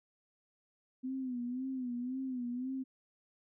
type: tone with vibrato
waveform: sine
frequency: 252.9 Hz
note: B3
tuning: 41 cents sharp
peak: -35 dBFS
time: 1.03-2.84 s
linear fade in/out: 20 ms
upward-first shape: sine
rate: 1.9 Hz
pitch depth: 85 cents each way
effects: none